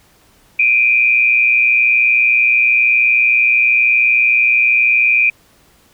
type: tone pair together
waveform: sine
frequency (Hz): 2367 / 2487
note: D7 / D#7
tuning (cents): +13 / -1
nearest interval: minor second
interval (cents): 86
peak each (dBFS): -12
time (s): 0.59-5.3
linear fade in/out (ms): 5
effects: pink hiss -51 dBFS RMS until 5.93 s